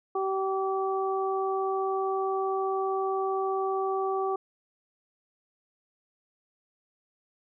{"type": "harmonic tone", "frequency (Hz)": 384.7, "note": "G4", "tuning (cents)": -33, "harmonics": [1, 2, 3], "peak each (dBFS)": [-28, -31, -33], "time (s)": [0.15, 4.36], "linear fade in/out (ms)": 5, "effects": []}